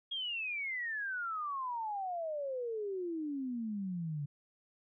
sine exponential sweep, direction down, 3300 to 140.3 Hz, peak -35 dBFS, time 0.11-4.26 s, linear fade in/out 10 ms, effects none

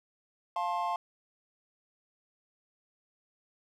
triangle chord, F major, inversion none, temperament equal with one note detuned, 698.5 / 880 / 1063 Hz, F5 / A5 / C6, 0 / 0 / +27 cents, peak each -32 dBFS, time 0.56-0.96 s, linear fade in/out 2 ms, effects none

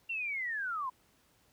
sine linear sweep, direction down, 2762 to 981 Hz, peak -33 dBFS, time 0.09-0.9 s, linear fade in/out 10 ms, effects pink hiss -68 dBFS RMS until 1.52 s + high-pass 60 Hz 12 dB/octave

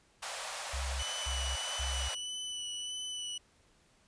pink high-pass noise, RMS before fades -40 dBFS, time 0.22-2.15 s, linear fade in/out 10 ms, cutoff 550 Hz, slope 48 dB/octave
sine tone bursts, 66.5 Hz, C2, 29 cents sharp, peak -34 dBFS, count 3, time 0.73-2.09 s, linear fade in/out 10 ms, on 300 ms, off 230 ms
sawtooth tone with vibrato, 2979 Hz, F#7, 11 cents sharp, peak -34 dBFS, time 0.99-3.38 s, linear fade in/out 5 ms, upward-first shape sine, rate 1.6 Hz, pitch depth 18 cents each way
effects pink hiss -67 dBFS RMS until 4.07 s + resampled to 22050 Hz

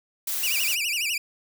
blue noise, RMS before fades -28 dBFS, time 0.27-0.75 s, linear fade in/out 5 ms
sawtooth tone with vibrato, 2604 Hz, E7, 22 cents flat, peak -21 dBFS, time 0.43-1.18 s, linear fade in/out 5 ms, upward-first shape sine, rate 12 Hz, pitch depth 210 cents each way
effects none

